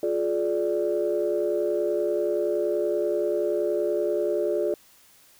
sine chord, D diminished, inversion first, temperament just, 352.4 / 422.9 / 587.3 Hz, F4 / Ab4 / D5, +16 / +31 / 0 cents, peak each -26 dBFS, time 0.03-4.74 s, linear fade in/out 2 ms, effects tanh soft clip ceiling -14 dBFS + white hiss -56 dBFS RMS until 5.39 s

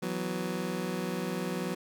25% pulse chord, E suspended second, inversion none, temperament just, 164.81 / 185.42 / 247.2 Hz, E3 / F#3 / B3, 0 / +4 / +2 cents, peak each -35 / -30 / -34 dBFS, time 0.02-1.75 s, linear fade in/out 10 ms, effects none

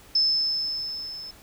sine tone with level ramp, 5250 Hz, E8, 8 cents flat, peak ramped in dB -17 to -36 dBFS, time 0.15-1.31 s, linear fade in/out 5 ms, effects pink hiss -51 dBFS RMS until 1.42 s

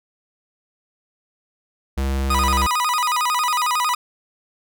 square tone, 67.5 Hz, C#2, 45 cents flat, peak -20 dBFS, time 1.97-2.67 s, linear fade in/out 10 ms
40% pulse tone with vibrato, 1104 Hz, C#6, 7 cents flat, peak -17 dBFS, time 2.3-3.95 s, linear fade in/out 5 ms, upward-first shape square, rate 11 Hz, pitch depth 200 cents each way
effects none

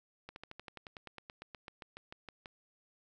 slowing click train, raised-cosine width 0.3 ms, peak -30 dBFS, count 20, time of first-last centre 0.29-2.458 s, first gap 71 ms, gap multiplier 1.05, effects none

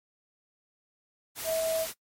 sine tone in noise, 647 Hz, E5, 32 cents flat, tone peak -26 dBFS, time 1.44-1.87 s, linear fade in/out 50 ms, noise white, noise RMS -36 dBFS, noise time 1.35-1.94 s, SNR +7 dB, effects noise-tail reverb RT60 0.1 s tail -21 dB re dry + MP3 64 kbps

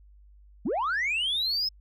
sine linear sweep, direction up, 165.2 to 5220 Hz, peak -23 dBFS, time 0.65-1.69 s, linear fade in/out 10 ms, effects tanh soft clip ceiling -23 dBFS + added 50 Hz sine -51 dBFS peak until 1.8 s

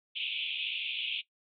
white band-pass noise, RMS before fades -35 dBFS, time 0.15-1.22 s, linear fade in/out 20 ms, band 2400 to 3500 Hz, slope 96 dB/octave, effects noise-tail reverb RT60 0.1 s tail -17 dB re dry

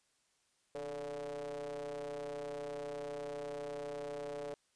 square ring-modulated tone, 70 Hz, C#2, 18 cents sharp, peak -38 dBFS, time 0.75-4.54 s, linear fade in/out 0 ms, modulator 506 Hz, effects white hiss -75 dBFS RMS until 4.75 s + resampled to 22050 Hz

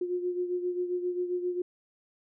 sine beating tone pair, 356.7 / 364.2 Hz, F4 / F#4, +37 / -27 cents, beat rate 7.5 Hz, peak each -29 / -36 dBFS, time 0.01-1.62 s, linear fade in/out 5 ms, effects none

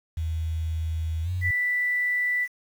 sine tone with pitch glide, 80.7 to 90.58 Hz, E2 to F#2, -36 to -36 cents, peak -25 dBFS, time 0.17-1.51 s, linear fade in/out 5 ms, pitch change +200 cents, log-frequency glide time 1.23-1.3 s
sine tone, 1975.5 Hz, B6, in tune, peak -22 dBFS, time 1.41-2.48 s, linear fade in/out 50 ms
effects 8-bit

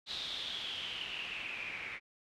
white noise with low-pass filter sweep, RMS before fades -41 dBFS, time 0.06-2 s, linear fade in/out 50 ms, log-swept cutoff 3900 to 2200 Hz, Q 7.9, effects none

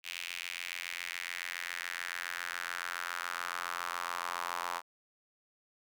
square tone with high-pass filter sweep, 43.57 Hz, F1, 3 cents flat, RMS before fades -39 dBFS, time 0.03-4.82 s, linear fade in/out 50 ms, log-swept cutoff 2600 to 1000 Hz, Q 2.9, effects none

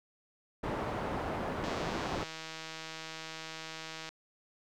white low-pass noise, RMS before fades -36 dBFS, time 0.63-2.24 s, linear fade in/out 10 ms, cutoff 870 Hz, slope 12 dB/octave
click train, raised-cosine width 0.2 ms, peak -25 dBFS, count 393, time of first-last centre 1.64-4.09 s, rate 160 Hz
effects none

